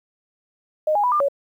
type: tone with pitch steps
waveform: sine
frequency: 616 / 824 / 987 / 1198 / 560 Hz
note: D#5 / G#5 / B5 / D6 / C#5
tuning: -17 / -14 / -1 / +34 / +18 cents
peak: -16 dBFS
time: 0.87-1.285 s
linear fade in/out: 5 ms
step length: 83 ms
effects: 9-bit